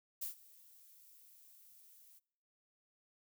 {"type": "noise with ADSR envelope", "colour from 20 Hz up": "violet", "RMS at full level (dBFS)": -39, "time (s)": [0.21, 2.2], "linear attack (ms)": 14, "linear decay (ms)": 120, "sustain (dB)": -23, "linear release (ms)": 25, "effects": ["noise-tail reverb RT60 0.8 s tail -26 dB re dry"]}